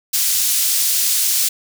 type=high-pass noise; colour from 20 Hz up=pink; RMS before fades=-17 dBFS; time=0.13-1.49 s; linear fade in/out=10 ms; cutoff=5500 Hz; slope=12 dB/octave; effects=none